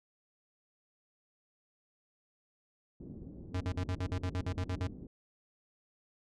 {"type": "low-pass noise", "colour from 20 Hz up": "white", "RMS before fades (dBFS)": -47, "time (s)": [3, 5.07], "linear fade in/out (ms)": 2, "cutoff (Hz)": 320, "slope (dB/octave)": 24}
{"type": "tone bursts", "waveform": "square", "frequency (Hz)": 91.3, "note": "F#2", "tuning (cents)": -23, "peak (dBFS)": -32, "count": 12, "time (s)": [3.54, 4.872], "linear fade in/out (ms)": 5, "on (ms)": 67, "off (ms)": 48}
{"effects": ["low-pass 6000 Hz 12 dB/octave"]}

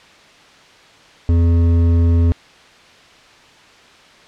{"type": "tone with hard clipping", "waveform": "triangle", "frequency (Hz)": 84.5, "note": "E2", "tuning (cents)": 43, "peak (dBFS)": -12, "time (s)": [1.29, 2.32], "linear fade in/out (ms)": 0, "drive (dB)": 13, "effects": ["white hiss -45 dBFS RMS until 4.27 s", "low-pass 4000 Hz 12 dB/octave"]}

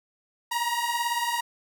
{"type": "beating tone pair", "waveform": "sawtooth", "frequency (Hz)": [940, 958], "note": ["A#5", "A#5"], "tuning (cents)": [14, 47], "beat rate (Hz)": 18, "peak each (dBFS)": [-24, -25], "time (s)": [0.51, 1.41], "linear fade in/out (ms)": 10, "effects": []}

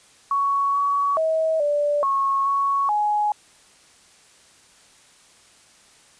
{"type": "tone with pitch steps", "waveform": "sine", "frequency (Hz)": [1116, 1128, 640, 585, 1096, 1111, 837], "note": ["C#6", "C#6", "D#5", "D5", "C#6", "C#6", "G#5"], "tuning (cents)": [11, 30, 49, -7, -20, 4, 13], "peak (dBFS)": -18, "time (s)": [0.31, 3.32], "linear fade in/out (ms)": 2, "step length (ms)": 430, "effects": ["white hiss -53 dBFS RMS until 6.19 s", "resampled to 22050 Hz"]}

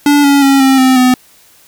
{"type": "tone with pitch steps", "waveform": "square", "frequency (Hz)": [289, 281.4, 274, 266.9, 259.9, 253], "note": ["D4", "C#4", "C#4", "C4", "C4", "B3"], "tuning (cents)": [-28, 26, -20, 35, -11, 42], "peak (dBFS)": -6, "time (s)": [0.06, 1.14], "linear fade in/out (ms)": 2, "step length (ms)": 180, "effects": ["white hiss -45 dBFS RMS until 1.67 s"]}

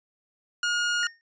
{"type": "tone", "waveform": "sawtooth", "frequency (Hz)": 1431, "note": "F6", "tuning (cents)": 42, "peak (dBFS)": -20, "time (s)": [0.63, 1.07], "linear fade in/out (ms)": 2}
{"type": "tone with exponential decay", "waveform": "square", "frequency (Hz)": 1837, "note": "A#6", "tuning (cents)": -26, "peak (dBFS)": -30, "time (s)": [1.03, 1.21], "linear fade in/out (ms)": 0, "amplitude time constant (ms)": 39}
{"effects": ["resampled to 16000 Hz"]}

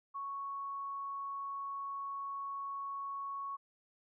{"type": "tone", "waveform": "sine", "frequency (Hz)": 1108.7, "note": "C#6", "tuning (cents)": 0, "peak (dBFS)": -38, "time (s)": [0.14, 3.57], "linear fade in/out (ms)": 20, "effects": []}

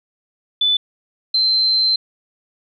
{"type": "tone pair in turn", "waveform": "sine", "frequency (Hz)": [3495, 4105], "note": ["A7", "C8"], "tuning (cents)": [-12, -34], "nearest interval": "minor third", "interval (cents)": 278, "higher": "second", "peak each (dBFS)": -13, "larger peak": "neither", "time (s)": [[0.61, 0.77], [1.34, 1.96]], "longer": "second", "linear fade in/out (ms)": 5, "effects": []}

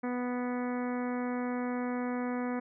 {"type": "harmonic tone", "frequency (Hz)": 246.9, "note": "B3", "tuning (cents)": 0, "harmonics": [1, 2, 3, 4, 5, 6, 7, 8, 9], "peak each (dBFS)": [-32, -38, -42, -44, -46, -48, -49, -50, -51], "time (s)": [0.03, 2.6], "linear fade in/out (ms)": 10, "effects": []}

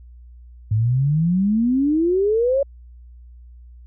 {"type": "exponential sweep", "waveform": "sine", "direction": "up", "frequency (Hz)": [103.5, 567], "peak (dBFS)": -15, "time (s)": [0.71, 2.63], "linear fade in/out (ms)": 5, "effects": ["added 60 Hz sine -40 dBFS peak until 3.86 s"]}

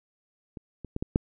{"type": "clicks", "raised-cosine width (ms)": 3, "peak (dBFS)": [-26, -25, -17, -16, -8], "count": 5, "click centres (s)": [0.572, 0.847, 0.964, 1.025, 1.159], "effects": []}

